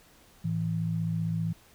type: tone pair together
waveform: sine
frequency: 109.46 / 164.81 Hz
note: A2 / E3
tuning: -9 / 0 cents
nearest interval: perfect fifth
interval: 709 cents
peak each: -32 / -28 dBFS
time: 0.44-1.53 s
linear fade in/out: 10 ms
effects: pink hiss -58 dBFS RMS until 1.74 s